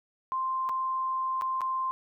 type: tone with dropouts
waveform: sine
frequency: 1046.5 Hz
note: C6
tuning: in tune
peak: -27 dBFS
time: 0.32-1.91 s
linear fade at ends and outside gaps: 0 ms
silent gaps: 0.69-0.694 / 1.412-1.42 / 1.608-1.616 s
effects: none